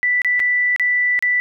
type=tone with dropouts; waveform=sine; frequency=1975.5 Hz; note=B6; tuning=in tune; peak=-14 dBFS; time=0.03-1.4 s; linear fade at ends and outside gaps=0 ms; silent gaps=0.218-0.247 / 0.395-0.401 / 0.762-0.797 / 1.191-1.225 s; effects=none